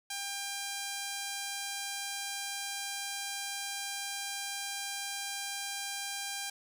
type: tone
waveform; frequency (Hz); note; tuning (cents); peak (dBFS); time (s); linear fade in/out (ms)
5% pulse; 798; G5; +31; -24; 0.1-6.5; 5
effects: none